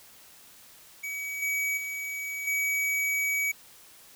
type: tone with level steps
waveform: square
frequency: 2270 Hz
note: C#7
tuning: 41 cents sharp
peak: -33 / -27 / -33 / -26 dBFS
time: 1.03-3.52 s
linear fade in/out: 10 ms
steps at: 1.42 / 1.77 / 2.47 s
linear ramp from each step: 5 ms
effects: white hiss -53 dBFS RMS until 4.15 s